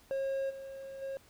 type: tone with level steps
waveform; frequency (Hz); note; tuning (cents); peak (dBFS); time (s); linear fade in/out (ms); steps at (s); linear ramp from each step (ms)
triangle; 541; C#5; -42; -29 / -40 / -34; 0.11-1.17; 0; 0.49 / 1.01; 20
effects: pink hiss -62 dBFS RMS until 1.29 s